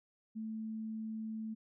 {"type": "tone", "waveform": "sine", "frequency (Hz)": 220, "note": "A3", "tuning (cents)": 0, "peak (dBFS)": -38, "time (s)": [0.35, 1.55], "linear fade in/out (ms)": 20, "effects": []}